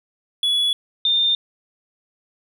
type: tone pair in turn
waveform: triangle / sine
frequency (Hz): 3396 / 3614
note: G#7 / A7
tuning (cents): +38 / +46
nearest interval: minor second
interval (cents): 108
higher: second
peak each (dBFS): -15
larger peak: neither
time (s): 0.43-0.73 / 1.05-1.35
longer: neither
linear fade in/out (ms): 2
effects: none